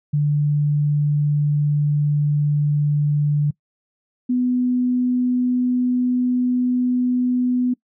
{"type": "tone pair in turn", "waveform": "sine", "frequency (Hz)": [147.1, 249.1], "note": ["D3", "B3"], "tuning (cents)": [3, 15], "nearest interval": "major sixth", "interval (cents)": 912, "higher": "second", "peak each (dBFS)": [-15, -16], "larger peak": "first", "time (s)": [[0.13, 3.51], [4.29, 7.74]], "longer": "second", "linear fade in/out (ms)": 10, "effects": ["noise-tail reverb RT60 0.1 s tail -23 dB re dry"]}